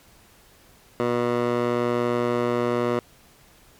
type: tone with band-pass filter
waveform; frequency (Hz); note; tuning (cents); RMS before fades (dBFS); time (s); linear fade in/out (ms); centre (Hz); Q
15% pulse; 120.8; B2; -38; -23; 1-2.99; 0; 680; 0.85
effects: pink hiss -54 dBFS RMS until 3.79 s + MP3 96 kbps